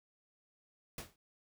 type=noise with exponential decay; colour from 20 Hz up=pink; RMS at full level=-40 dBFS; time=0.98-1.16 s; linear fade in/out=2 ms; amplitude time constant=39 ms; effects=none